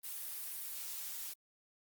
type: noise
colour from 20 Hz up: blue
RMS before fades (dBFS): -43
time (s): 0.03-1.34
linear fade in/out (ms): 20
effects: Opus 32 kbps